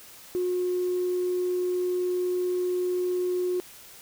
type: tone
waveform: sine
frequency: 361 Hz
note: F#4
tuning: 43 cents flat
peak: -23 dBFS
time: 0.35-3.6 s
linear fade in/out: 0 ms
effects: tanh soft clip ceiling -19 dBFS + white hiss -48 dBFS RMS until 4.01 s